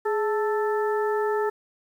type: harmonic tone with a mistuned harmonic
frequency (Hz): 440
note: A4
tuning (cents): 0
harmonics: 1 / 2 / 3 / 4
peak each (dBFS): -23 / -29 / -33 / -35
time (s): 0.05-1.5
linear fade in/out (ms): 10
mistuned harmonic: 1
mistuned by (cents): -81
effects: 9-bit